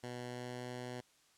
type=tone with pitch glide; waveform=10% pulse; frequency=123 to 124.07 Hz; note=B2 to B2; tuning=-7 to +8 cents; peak=-34 dBFS; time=0.03-1.01 s; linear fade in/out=10 ms; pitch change=+15 cents; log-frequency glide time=0.2-0.63 s; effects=white hiss -69 dBFS RMS until 1.37 s + low-pass 9000 Hz 12 dB/octave